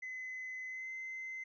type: tone with pitch glide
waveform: triangle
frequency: 2031 to 2062 Hz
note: B6 to C7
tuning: +48 to -26 cents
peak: -38 dBFS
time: 0.02-1.44 s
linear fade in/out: 10 ms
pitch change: +26 cents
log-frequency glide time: 0.67-0.9 s
effects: tanh soft clip ceiling -37 dBFS + resampled to 16000 Hz